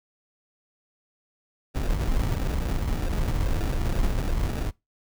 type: noise with sample-and-hold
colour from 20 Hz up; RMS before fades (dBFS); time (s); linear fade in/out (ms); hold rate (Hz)
brown; -25; 1.74-4.71; 20; 1050
effects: noise-tail reverb RT60 0.2 s tail -22 dB re dry